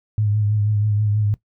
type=tone with vibrato; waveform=sine; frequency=105.1 Hz; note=G#2; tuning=21 cents sharp; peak=-16 dBFS; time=0.18-1.34 s; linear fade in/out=0 ms; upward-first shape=triangle; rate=6.2 Hz; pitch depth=45 cents each way; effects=noise-tail reverb RT60 0.1 s tail -18 dB re dry